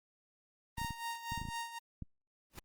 sawtooth tone with tremolo, 929 Hz, A#5, 6 cents flat, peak -33 dBFS, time 0.77-1.79 s, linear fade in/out 10 ms, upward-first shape sine, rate 4 Hz, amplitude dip 70%
clicks, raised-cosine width 5 ms, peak -30 dBFS, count 10, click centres 0.782 / 0.816 / 0.847 / 0.907 / 1.321 / 1.377 / 1.416 / 1.453 / 1.487 / 2.023 s
pink noise with exponential growth, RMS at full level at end -43 dBFS, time 2.5-2.59 s, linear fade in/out 0 ms, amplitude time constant 19 ms
effects Opus 24 kbps

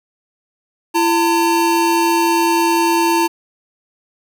square tone pair together, 337.6 / 903 Hz, E4 / A5, +41 / +45 cents, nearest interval octave + perfect fourth, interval 1704 cents, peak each -16 dBFS, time 0.94-3.28 s, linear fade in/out 20 ms, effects none

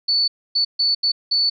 sine tone bursts at uneven times, 4472 Hz, C#8, 14 cents sharp, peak -15 dBFS, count 5, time 0.08-0.28 / 0.55-0.65 / 0.79-0.95 / 1.03-1.12 / 1.31-1.5 s, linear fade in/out 10 ms, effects none

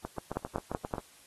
two click trains, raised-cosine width 1 ms, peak -17 / -21 dBFS, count 4 / 8, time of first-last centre 0.37-0.938 / 0.05-0.982 s, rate 5.28 / 7.51 Hz, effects white hiss -58 dBFS RMS until 1.26 s + AAC 32 kbps

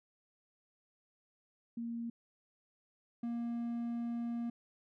sine / triangle tone pair in turn, 233.1 / 235.3 Hz, A#3 / A#3, 0 / +16 cents, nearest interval unison, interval 16 cents, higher second, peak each -37 / -33 dBFS, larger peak second, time 1.77-2.1 / 3.23-4.5 s, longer second, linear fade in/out 5 ms, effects none

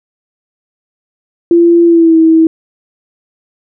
sine tone with pitch glide, 340.9 to 323.3 Hz, F4 to E4, -42 to -34 cents, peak -3 dBFS, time 1.51-2.47 s, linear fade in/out 2 ms, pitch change -92 cents, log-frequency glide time 1.85-2.17 s, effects none

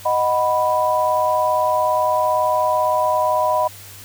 sine chord, B major, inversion first, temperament equal, 622.3 / 740 / 987.8 Hz, D#5 / F#5 / B5, 0 / 0 / 0 cents, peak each -19 / -23 / -18 dBFS, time 0.05-3.68 s, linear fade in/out 10 ms, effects added 98 Hz sine -43 dBFS peak until 4.04 s + white hiss -40 dBFS RMS until 4.04 s

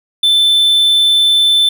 triangle tone, 3530 Hz, A7, 5 cents sharp, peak -6 dBFS, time 0.23-1.69 s, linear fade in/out 5 ms, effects none

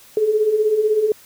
sine beating tone pair, 415.3 / 431.3 Hz, G#4 / A4, 0 / -35 cents, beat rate 16 Hz, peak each -22 / -15 dBFS, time 0.17-1.12 s, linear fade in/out 2 ms, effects white hiss -47 dBFS RMS until 1.25 s

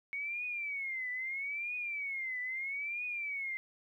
sine tone with vibrato, 2217 Hz, C#7, in tune, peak -35 dBFS, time 0.13-3.57 s, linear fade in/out 0 ms, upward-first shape triangle, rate 0.77 Hz, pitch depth 200 cents each way, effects 12-bit

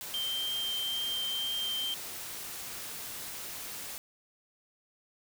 sine tone in noise, 3151 Hz, G7, 8 cents sharp, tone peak -31 dBFS, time 0.14-1.94 s, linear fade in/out 0 ms, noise white, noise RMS -41 dBFS, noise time 0.01-3.98 s, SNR +7 dB, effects none

